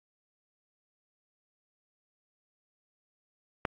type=click; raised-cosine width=0.5 ms; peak=-13 dBFS; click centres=3.652 s; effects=AAC 48 kbps